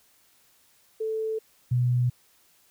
sine tone pair in turn, 440 / 123.47 Hz, A4 / B2, 0 / 0 cents, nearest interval octave + minor seventh, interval 2200 cents, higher first, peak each -26 / -20 dBFS, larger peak second, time 1-1.39 / 1.71-2.1 s, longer neither, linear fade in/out 10 ms, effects white hiss -62 dBFS RMS until 2.7 s

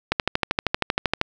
click train, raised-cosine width 0.3 ms, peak -3 dBFS, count 15, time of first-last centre 0.12-1.214 s, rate 12.8 Hz, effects none

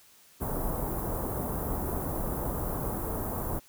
pink band-stop noise, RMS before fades -32 dBFS, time 0.4-3.6 s, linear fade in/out 20 ms, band 1100 to 12000 Hz, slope 24 dB/octave, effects white hiss -58 dBFS RMS until 3.68 s

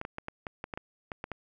clicks, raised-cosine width 0.5 ms, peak -21 dBFS, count 11, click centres 0.014 / 0.051 / 0.184 / 0.284 / 0.468 / 0.641 / 0.738 / 0.775 / 1.118 / 1.241 / 1.317 s, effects none

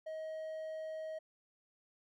triangle tone, 632 Hz, D#5, 27 cents sharp, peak -38 dBFS, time 0.06-1.19 s, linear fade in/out 10 ms, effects none

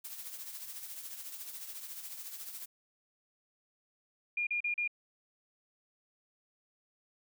blue noise with tremolo, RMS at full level -42 dBFS, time 0.04-2.66 s, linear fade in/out 10 ms, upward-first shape triangle, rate 14 Hz, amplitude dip 60%
sine tone bursts, 2418 Hz, D7, 50 cents sharp, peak -30 dBFS, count 4, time 4.37-4.877 s, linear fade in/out 5 ms, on 99 ms, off 37 ms
effects none

